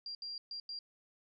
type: tone bursts at uneven times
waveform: sine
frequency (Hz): 4760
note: D8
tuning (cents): +22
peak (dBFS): -40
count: 4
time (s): 0.06-0.15 / 0.22-0.38 / 0.51-0.6 / 0.69-0.79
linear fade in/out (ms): 2
effects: none